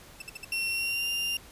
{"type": "tone bursts", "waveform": "sawtooth", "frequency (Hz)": 2649, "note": "E7", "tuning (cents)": 8, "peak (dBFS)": -33, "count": 4, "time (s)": [0.2, 0.448], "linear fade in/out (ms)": 5, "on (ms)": 20, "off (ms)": 56}
{"type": "tone with pitch glide", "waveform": "35% pulse", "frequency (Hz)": [2722, 2790], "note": ["F7", "F7"], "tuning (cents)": [-45, -2], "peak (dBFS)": -26, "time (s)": [0.52, 1.37], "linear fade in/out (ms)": 2, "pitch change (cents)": 43, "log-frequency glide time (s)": [0.7, 1.08]}
{"effects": ["pink hiss -51 dBFS RMS until 1.51 s", "resampled to 32000 Hz"]}